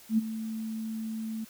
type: tone with ADSR envelope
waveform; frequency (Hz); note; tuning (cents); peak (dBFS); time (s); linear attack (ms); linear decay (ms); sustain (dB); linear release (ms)
sine; 221.4; A3; +11; -19; 0.09-1.45; 91; 20; -13; 13
effects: white hiss -53 dBFS RMS until 1.49 s